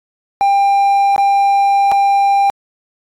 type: tone with dropouts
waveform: triangle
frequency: 796 Hz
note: G5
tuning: 26 cents sharp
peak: -7 dBFS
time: 0.41-2.5 s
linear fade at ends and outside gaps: 0 ms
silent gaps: 1.162-1.18 / 1.916-1.92 s
effects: AAC 64 kbps